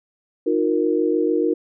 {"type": "chord", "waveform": "sine", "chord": "Eb suspended second", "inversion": "none", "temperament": "equal with one note detuned", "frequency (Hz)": [311.1, 357.8, 466.2], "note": ["Eb4", "F4", "Bb4"], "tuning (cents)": [0, 42, 0], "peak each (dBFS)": [-21, -21, -21], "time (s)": [0.46, 1.54], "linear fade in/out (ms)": 10, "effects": []}